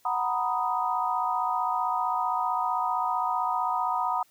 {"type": "chord", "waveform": "sine", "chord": "B major seventh", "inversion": "second", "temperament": "equal", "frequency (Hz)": [740, 932.3, 987.8, 1244.5], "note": ["F#5", "A#5", "B5", "D#6"], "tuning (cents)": [0, 0, 0, 0], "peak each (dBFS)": -30, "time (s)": [0.05, 4.23], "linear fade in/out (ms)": 5, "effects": ["white hiss -63 dBFS RMS until 4.3 s"]}